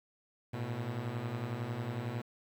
sawtooth beating tone pair, 110.6 / 121.6 Hz, A2 / B2, +9 / -26 cents, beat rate 11 Hz, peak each -36 / -33 dBFS, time 0.53-2.22 s, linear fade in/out 10 ms, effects low-pass 3000 Hz 12 dB/octave + 10-bit

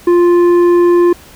sine tone with tanh clipping, 349.2 Hz, F4, in tune, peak -7 dBFS, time 0.07-1.13 s, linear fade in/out 5 ms, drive 8 dB, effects pink hiss -39 dBFS RMS until 1.35 s

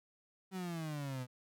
35% pulse exponential sweep, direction down, 191.9 to 123.4 Hz, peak -37 dBFS, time 0.51-1.27 s, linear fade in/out 50 ms, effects none

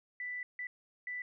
sine tone bursts at uneven times, 1982 Hz, B6, 6 cents sharp, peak -37 dBFS, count 3, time 0.2-0.43 / 0.59-0.67 / 1.07-1.22 s, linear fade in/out 2 ms, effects none

